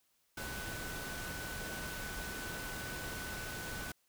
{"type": "tone in noise", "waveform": "sine", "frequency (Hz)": 1500, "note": "F#6", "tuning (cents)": 23, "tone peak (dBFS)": -45, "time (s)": [0.37, 3.92], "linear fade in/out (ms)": 5, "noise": "pink", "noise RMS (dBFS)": -43, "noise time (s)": [0.37, 3.92], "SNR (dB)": -5, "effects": ["white hiss -75 dBFS RMS until 4.08 s"]}